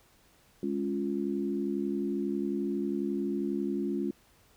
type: chord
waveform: sine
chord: Db major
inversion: second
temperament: equal with one note detuned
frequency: 206.9 / 277.2 / 349.2 Hz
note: Ab3 / Db4 / F4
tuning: -6 / 0 / 0 cents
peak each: -33 dBFS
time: 0.63-4.11 s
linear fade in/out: 2 ms
effects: pink hiss -63 dBFS RMS until 4.56 s